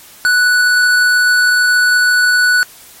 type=tone with tanh clipping; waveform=sine; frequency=1480 Hz; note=F#6; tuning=in tune; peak=-10 dBFS; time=0.25-2.63 s; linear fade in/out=0 ms; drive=16 dB; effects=white hiss -39 dBFS RMS until 3 s + MP3 64 kbps